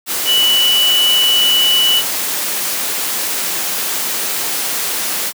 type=tone in noise; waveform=sine; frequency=2960 Hz; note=F#7; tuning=in tune; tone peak=-10 dBFS; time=0.25-2.03 s; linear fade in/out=50 ms; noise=white; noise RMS=-19 dBFS; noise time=0.06-5.33 s; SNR=+6 dB; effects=high-pass 200 Hz 12 dB/octave